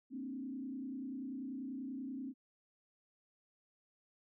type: tone with frequency modulation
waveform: sine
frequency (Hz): 262.9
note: C4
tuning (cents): +8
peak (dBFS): -40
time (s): 0.1-2.34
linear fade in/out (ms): 50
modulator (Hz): 30.3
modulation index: 0.99
effects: none